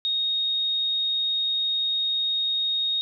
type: tone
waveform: sine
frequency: 3729 Hz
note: A#7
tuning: in tune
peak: -22 dBFS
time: 0.05-3.01 s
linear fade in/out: 0 ms
effects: none